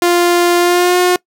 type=tone with pitch glide; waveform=sawtooth; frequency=349.2 to 359.8 Hz; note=F4 to F#4; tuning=0 to -48 cents; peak=-5 dBFS; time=0.02-1.16 s; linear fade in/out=2 ms; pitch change=+52 cents; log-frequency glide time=0.58-0.99 s; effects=noise-tail reverb RT60 0.1 s tail -23 dB re dry